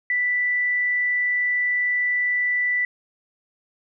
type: tone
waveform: sine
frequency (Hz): 1975.5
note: B6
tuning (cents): 0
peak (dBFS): -19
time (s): 0.1-2.85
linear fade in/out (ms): 2
effects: none